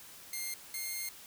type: tone pair in turn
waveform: 5% pulse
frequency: 2111 / 2122 Hz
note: C7 / C7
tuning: +15 / +24 cents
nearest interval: unison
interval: 9 cents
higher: second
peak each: -26 dBFS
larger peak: neither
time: 0.33-0.54 / 0.74-1.09 s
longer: second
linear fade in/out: 2 ms
effects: white hiss -52 dBFS RMS until 1.26 s